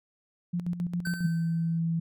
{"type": "tone with tremolo", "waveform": "sine", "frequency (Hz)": 174.61, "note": "F3", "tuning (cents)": 0, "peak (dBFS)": -26, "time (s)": [0.53, 1.27], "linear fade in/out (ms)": 10, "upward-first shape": "square", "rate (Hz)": 7.4, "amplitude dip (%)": 65}
{"type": "tone with exponential decay", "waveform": "square", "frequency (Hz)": 1539, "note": "G6", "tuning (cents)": -32, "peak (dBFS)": -32, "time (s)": [1.05, 1.79], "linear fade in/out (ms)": 5, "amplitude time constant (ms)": 160}
{"type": "tone", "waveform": "sine", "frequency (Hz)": 165.6, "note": "E3", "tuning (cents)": 8, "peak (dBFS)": -25, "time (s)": [1.24, 2], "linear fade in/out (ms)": 10}
{"effects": []}